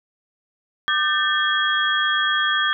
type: tone cluster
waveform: sine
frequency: 1201 / 1549 / 1777 / 3299 Hz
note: D6 / G6 / A6 / G#7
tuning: +38 / -21 / +17 / -12 cents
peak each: -23 dBFS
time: 0.88-2.73 s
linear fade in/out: 0 ms
effects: none

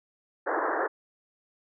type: band-pass noise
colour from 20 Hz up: pink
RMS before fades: -28 dBFS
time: 0.46-0.88 s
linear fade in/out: 20 ms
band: 310 to 1800 Hz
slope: 96 dB/octave
effects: none

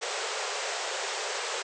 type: band-pass noise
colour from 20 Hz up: pink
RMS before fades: -33 dBFS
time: 0.01-1.63 s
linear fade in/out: 20 ms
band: 390 to 8200 Hz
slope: 96 dB/octave
effects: none

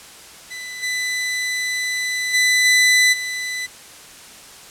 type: tone with level steps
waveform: sawtooth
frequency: 2000 Hz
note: B6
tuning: 21 cents sharp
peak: -26 / -17 / -10 / -8 / -20 dBFS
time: 0.5-3.67 s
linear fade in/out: 20 ms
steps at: 0.82 / 2.33 / 2.64 / 3.12 s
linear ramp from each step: 20 ms
effects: white hiss -41 dBFS RMS until 4.7 s + low-pass 10000 Hz 12 dB/octave

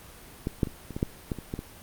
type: clicks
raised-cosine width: 3 ms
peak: -15 / -9 / -21 / -25 / -19 / -11 / -15 / -24 / -18 / -20 dBFS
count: 10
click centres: 0.471 / 0.632 / 0.672 / 0.907 / 0.965 / 1.029 / 1.318 / 1.387 / 1.539 / 1.591 s
effects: pink hiss -48 dBFS RMS until 1.82 s + Opus 32 kbps

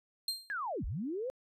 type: tone with exponential decay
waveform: 40% pulse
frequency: 4186 Hz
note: C8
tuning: in tune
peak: -28 dBFS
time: 0.28-0.53 s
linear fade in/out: 2 ms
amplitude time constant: 54 ms
type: linear two-way sweep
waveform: sine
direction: down then up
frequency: 1724 to 34.65 to 538 Hz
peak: -34 dBFS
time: 0.5-1.3 s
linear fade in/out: 0 ms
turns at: 0.85 s
effects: resampled to 32000 Hz

